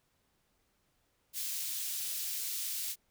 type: high-pass noise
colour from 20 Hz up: white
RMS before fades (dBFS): -37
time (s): 1.33-2.96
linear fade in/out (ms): 50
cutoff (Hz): 3300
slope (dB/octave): 12
effects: pink hiss -75 dBFS RMS until 3.1 s